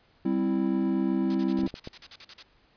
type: chord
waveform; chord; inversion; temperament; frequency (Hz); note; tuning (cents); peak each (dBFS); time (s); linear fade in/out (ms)
triangle; C major; second; equal; 196 / 261.6 / 329.6; G3 / C4 / E4; 0 / 0 / 0; -26; 0.25-1.67; 5
type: noise bursts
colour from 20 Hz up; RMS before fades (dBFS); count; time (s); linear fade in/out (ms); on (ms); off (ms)
blue; -36; 13; 1.3-2.427; 2; 47; 43
type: clicks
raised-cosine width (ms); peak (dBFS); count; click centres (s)
2; -24; 5; 1.59 / 1.635 / 1.676 / 1.741 / 1.874
effects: pink hiss -63 dBFS RMS until 2.76 s + resampled to 11025 Hz